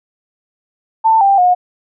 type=tone with pitch steps; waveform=sine; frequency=891 / 790 / 721 Hz; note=A5 / G5 / F#5; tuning=+22 / +13 / -45 cents; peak=-7 dBFS; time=1.04-1.55 s; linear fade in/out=20 ms; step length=170 ms; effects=none